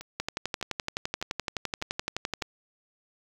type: two click trains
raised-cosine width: 0.2 ms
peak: -12 / -24 dBFS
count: 27 / 5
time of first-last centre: 0.2-2.422 / 0.01-2.42 s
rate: 11.7 / 1.66 Hz
effects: 7-bit